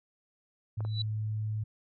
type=tone; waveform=sine; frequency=107.7 Hz; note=A2; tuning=37 cents flat; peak=-30 dBFS; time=0.77-1.64 s; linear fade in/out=10 ms
type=clicks; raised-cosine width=1 ms; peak=-29 dBFS; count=2; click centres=0.806 / 0.85 s
type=tone with exponential growth; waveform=sine; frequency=3951 Hz; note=B7; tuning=in tune; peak=-29 dBFS; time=0.84-1.02 s; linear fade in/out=5 ms; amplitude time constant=38 ms
effects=none